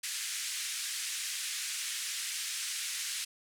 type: band-pass noise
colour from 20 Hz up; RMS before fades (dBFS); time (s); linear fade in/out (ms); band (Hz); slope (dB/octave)
white; -37; 0.03-3.25; 10; 1700 to 9600; 24
effects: none